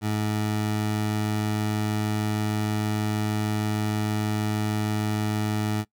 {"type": "tone", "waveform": "20% pulse", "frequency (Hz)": 106.4, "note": "G#2", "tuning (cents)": 42, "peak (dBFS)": -19, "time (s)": [0.01, 5.85], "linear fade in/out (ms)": 50, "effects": ["noise-tail reverb RT60 0.1 s tail -21 dB re dry"]}